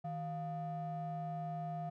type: ring-modulated tone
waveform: triangle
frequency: 271.3 Hz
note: C#4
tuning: 37 cents flat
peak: -33 dBFS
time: 0.04-1.9 s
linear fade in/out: 10 ms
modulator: 429 Hz
effects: none